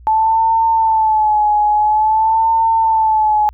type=tone with vibrato; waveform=sine; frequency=870 Hz; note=A5; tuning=20 cents flat; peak=-10 dBFS; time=0.07-3.49 s; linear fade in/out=0 ms; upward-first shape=sine; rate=0.49 Hz; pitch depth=63 cents each way; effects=added 60 Hz sine -37 dBFS peak until 3.53 s